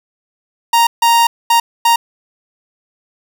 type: tone bursts at uneven times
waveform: 45% pulse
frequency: 932.3 Hz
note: A#5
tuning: in tune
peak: -8 dBFS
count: 4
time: 0.73-0.87 / 1.02-1.27 / 1.5-1.6 / 1.85-1.96 s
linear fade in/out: 5 ms
effects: 8-bit